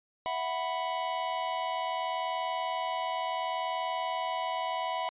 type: chord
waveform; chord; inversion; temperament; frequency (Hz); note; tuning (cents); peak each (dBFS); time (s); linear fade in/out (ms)
square; E suspended second; none; equal; 659.3 / 740 / 987.8; E5 / F#5 / B5; 0 / 0 / 0; -37 / -36 / -34; 0.26-5.09; 0
effects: resampled to 8000 Hz